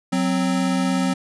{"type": "tone pair together", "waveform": "square", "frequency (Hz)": [184.98, 261.6], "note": ["F#3", "C4"], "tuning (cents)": [0, 0], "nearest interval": "tritone", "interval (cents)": 600, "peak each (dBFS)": -22, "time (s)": [0.12, 1.14], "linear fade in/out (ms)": 10, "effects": ["resampled to 24000 Hz"]}